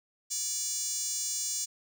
5% pulse tone with high-pass filter, 580 Hz, D5, 22 cents flat, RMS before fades -33 dBFS, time 0.3-1.66 s, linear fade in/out 20 ms, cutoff 6800 Hz, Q 2.2, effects none

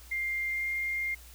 sine tone with pitch glide, 2100 to 2115 Hz, C7 to C7, +6 to +18 cents, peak -29 dBFS, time 0.11-1.15 s, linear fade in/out 10 ms, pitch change +12 cents, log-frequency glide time 0.44-0.69 s, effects added 60 Hz sine -50 dBFS peak until 1.34 s + white hiss -54 dBFS RMS until 1.34 s

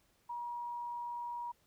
sine tone, 956 Hz, A#5, 43 cents sharp, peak -38 dBFS, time 0.29-1.52 s, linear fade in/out 10 ms, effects pink hiss -72 dBFS RMS until 1.66 s

